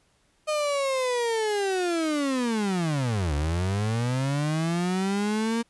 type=linear two-way sweep; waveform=35% pulse; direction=down then up; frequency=618 to 70.7 to 234.4 Hz; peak=-22 dBFS; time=0.47-5.63 s; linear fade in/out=20 ms; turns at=3.34 s; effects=pink hiss -66 dBFS RMS until 5.69 s + resampled to 24000 Hz